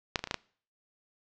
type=clicks; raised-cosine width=0.2 ms; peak=-9 / -20 / -15 / -21 / -12 / -12 dBFS; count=6; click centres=0.158 / 0.192 / 0.24 / 0.273 / 0.311 / 0.343 s; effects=noise-tail reverb RT60 0.5 s tail -24 dB re dry + low-pass 6000 Hz 12 dB/octave